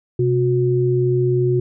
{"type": "tone pair together", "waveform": "sine", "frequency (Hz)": [128.57, 362.8], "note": ["C3", "F#4"], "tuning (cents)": [-30, -34], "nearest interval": "octave + tritone", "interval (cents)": 1796, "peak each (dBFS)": -17, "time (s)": [0.19, 1.6], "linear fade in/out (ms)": 5, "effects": []}